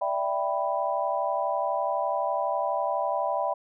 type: chord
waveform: sine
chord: E minor seventh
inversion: third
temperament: equal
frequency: 587.3 / 659.3 / 784 / 987.8 Hz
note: D5 / E5 / G5 / B5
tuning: 0 / 0 / 0 / 0 cents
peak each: -30 dBFS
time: 0.01-3.54 s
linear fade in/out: 10 ms
effects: none